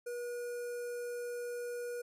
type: tone with notch filter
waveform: square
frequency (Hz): 482.6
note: B4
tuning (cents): -40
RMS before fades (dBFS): -40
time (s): 0.06-2.02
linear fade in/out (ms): 10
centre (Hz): 3400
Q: 0.58
effects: resampled to 32000 Hz